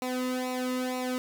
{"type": "tone with flanger", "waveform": "sawtooth", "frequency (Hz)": 253.5, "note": "B3", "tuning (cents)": 45, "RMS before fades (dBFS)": -31, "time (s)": [0.02, 1.18], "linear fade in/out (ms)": 0, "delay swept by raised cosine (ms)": [0.61, 1.27], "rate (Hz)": 2.1, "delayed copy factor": -0.85, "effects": []}